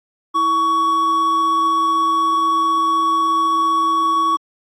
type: tone pair together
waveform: triangle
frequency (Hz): 327.2 / 1121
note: E4 / C#6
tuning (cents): -13 / +19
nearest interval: octave + major sixth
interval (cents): 2132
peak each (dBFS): -24 / -12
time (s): 0.34-4.37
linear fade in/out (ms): 20
effects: AAC 48 kbps